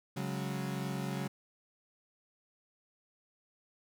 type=chord; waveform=35% pulse; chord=C# suspended fourth; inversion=none; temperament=equal; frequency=138.59 / 185 / 207.7 Hz; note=C#3 / F#3 / G#3; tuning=0 / 0 / 0 cents; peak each=-36 / -37 / -40 dBFS; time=0.16-1.28 s; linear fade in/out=10 ms; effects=none